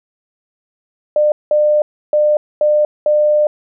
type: tone bursts at uneven times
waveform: sine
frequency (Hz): 600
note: D5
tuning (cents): +37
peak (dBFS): -9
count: 5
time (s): 1.16-1.32 / 1.51-1.82 / 2.13-2.37 / 2.61-2.85 / 3.06-3.47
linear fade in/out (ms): 2
effects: none